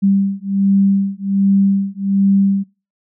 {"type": "beating tone pair", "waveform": "sine", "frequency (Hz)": [196, 197.3], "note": ["G3", "G3"], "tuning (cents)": [0, 11], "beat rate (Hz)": 1.3, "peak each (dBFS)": -15, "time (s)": [0.02, 2.64], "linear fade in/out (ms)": 20, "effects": ["noise-tail reverb RT60 0.3 s tail -24 dB re dry"]}